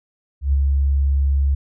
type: tone with ADSR envelope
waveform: sine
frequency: 69.3 Hz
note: C#2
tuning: in tune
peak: -12 dBFS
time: 0.41-1.55 s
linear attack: 120 ms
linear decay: 24 ms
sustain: -2 dB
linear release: 8 ms
effects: none